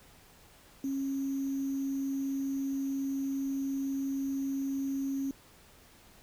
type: tone with sample-and-hold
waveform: sine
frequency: 272.9 Hz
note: C#4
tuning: 27 cents flat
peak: -30 dBFS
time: 0.84-5.31 s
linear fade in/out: 2 ms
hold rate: 6300 Hz
effects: pink hiss -58 dBFS RMS until 6.22 s